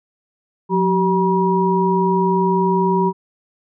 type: tone cluster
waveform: sine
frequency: 180.4 / 383.8 / 960 Hz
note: F#3 / G4 / B5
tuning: -44 / -37 / -49 cents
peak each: -18 dBFS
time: 0.69-3.13 s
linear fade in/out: 50 ms
effects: none